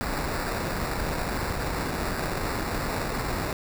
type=noise with sample-and-hold; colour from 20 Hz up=pink; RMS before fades=-29 dBFS; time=0.01-3.53 s; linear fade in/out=0 ms; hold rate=3150 Hz; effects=none